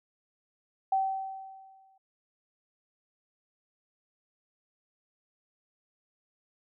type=tone with exponential decay; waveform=sine; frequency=770 Hz; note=G5; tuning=31 cents flat; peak=-22 dBFS; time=0.92-1.98 s; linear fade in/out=5 ms; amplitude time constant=230 ms; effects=none